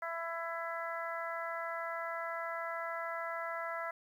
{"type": "harmonic tone", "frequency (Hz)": 333.5, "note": "E4", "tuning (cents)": 20, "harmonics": [2, 3, 4, 5, 6], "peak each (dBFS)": [-41, -44, -41, -45, -45], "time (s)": [0.02, 3.91], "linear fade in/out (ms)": 5, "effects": ["11-bit"]}